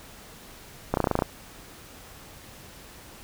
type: clicks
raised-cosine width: 1 ms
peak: -8 dBFS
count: 9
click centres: 0.94 / 0.972 / 1.003 / 1.042 / 1.072 / 1.113 / 1.154 / 1.19 / 1.222 s
effects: pink hiss -47 dBFS RMS until 3.23 s